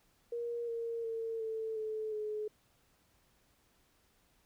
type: tone with pitch steps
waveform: sine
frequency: 472.2 / 462.5 / 453 / 443.6 / 434.5 / 425.6 Hz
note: A#4 / A#4 / A#4 / A4 / A4 / G#4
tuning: +22 / -14 / -50 / +14 / -22 / +42 cents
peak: -35 dBFS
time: 0.32-2.48 s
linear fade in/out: 5 ms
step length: 360 ms
effects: pink hiss -71 dBFS RMS until 4.45 s